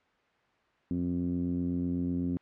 10% pulse tone with low-pass filter, 88 Hz, F2, 14 cents sharp, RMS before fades -31 dBFS, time 0.91-2.37 s, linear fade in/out 0 ms, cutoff 240 Hz, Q 4.2, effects white hiss -67 dBFS RMS until 2.41 s + low-pass 2000 Hz 12 dB/octave

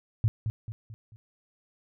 sine tone with echo, 110 Hz, A2, in tune, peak -19 dBFS, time 0.24-0.28 s, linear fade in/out 0 ms, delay 220 ms, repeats 4, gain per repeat -7 dB, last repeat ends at 1.16 s, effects none

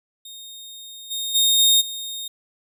sawtooth tone with level steps, 3700 Hz, A#7, 14 cents flat, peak -34 / -22 / -12 / -10 / -26 dBFS, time 0.25-2.28 s, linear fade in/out 5 ms, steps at 1.1 / 1.34 / 1.58 / 1.8 s, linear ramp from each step 20 ms, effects none

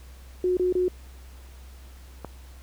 sine tone bursts, 363.6 Hz, F#4, 30 cents flat, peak -20 dBFS, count 3, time 0.44-0.882 s, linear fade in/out 2 ms, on 130 ms, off 26 ms
click, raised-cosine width 1 ms, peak -20 dBFS, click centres 2.247 s
effects added 64 Hz sine -43 dBFS peak until 2.62 s + pink hiss -54 dBFS RMS until 2.62 s

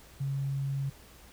sine tone, 137.6 Hz, C#3, 12 cents flat, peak -29 dBFS, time 0.2-0.9 s, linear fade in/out 10 ms, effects added 60 Hz sine -57 dBFS peak until 1.32 s + pink hiss -55 dBFS RMS until 1.32 s

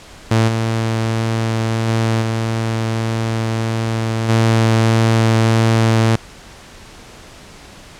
sawtooth tone with level steps, 112.7 Hz, A2, 42 cents sharp, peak -7 / -12 / -10 / -13 / -7 dBFS, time 0.31-6.16 s, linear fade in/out 5 ms, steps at 0.47 / 1.87 / 2.21 / 4.28 s, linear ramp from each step 20 ms, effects pink hiss -39 dBFS RMS until 7.99 s + low-pass 8000 Hz 12 dB/octave

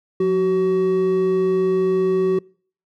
triangle tone pair together, 179.37 / 376.8 Hz, F3 / F#4, +47 / +32 cents, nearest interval octave + minor second, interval 1285 cents, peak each -22 / -14 dBFS, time 0.2-2.39 s, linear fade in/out 5 ms, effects noise-tail reverb RT60 0.5 s tail -26 dB re dry

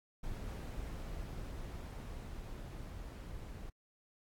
brown noise with level ramp, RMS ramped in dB -42 to -47 dBFS, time 0.23-3.7 s, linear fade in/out 10 ms, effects AAC 64 kbps

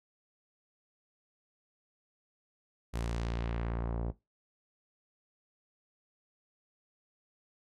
sawtooth tone with low-pass filter sweep, 57.7 Hz, A#1, 17 cents flat, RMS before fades -35 dBFS, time 2.93-4.12 s, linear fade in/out 20 ms, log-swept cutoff 12000 to 610 Hz, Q 0.97, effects noise-tail reverb RT60 0.2 s tail -17 dB re dry

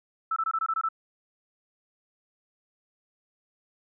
sine tone bursts, 1318.5 Hz, E6, in tune, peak -24 dBFS, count 8, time 0.31-0.888 s, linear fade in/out 5 ms, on 53 ms, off 22 ms, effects none

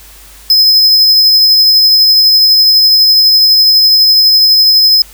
square tone with tremolo, 5100 Hz, D#8, 42 cents sharp, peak -3 dBFS, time 0.5-5.02 s, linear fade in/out 2 ms, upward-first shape triangle, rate 12 Hz, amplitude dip 25%, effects added 50 Hz sine -38 dBFS peak until 5.13 s + white hiss -37 dBFS RMS until 5.13 s

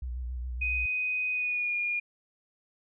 sine tone with vibrato, 61.74 Hz, B1, in tune, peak -32 dBFS, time 0.02-0.86 s, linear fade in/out 5 ms, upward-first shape square, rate 7.2 Hz, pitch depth 45 cents each way
sine tone with pitch glide, 2500 to 2426 Hz, D#7 to D#7, +8 to -44 cents, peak -27 dBFS, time 0.61-2 s, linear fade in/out 10 ms, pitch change -52 cents, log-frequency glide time 1.32-1.75 s
effects none

